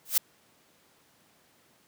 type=noise with exponential growth; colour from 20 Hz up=blue; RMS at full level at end=-18 dBFS; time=0.05-0.18 s; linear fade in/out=5 ms; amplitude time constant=28 ms; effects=pink hiss -63 dBFS RMS until 1.87 s + high-pass 150 Hz 12 dB/octave